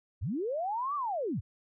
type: linear two-way sweep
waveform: sine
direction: up then down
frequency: 62 to 1197 to 62 Hz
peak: -30 dBFS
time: 0.21-1.41 s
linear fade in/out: 20 ms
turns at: 0.95 s
effects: none